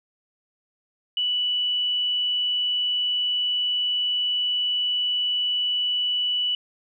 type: tone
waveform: sine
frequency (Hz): 2960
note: F#7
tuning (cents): 0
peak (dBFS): -21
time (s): 1.17-6.55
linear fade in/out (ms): 2
effects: none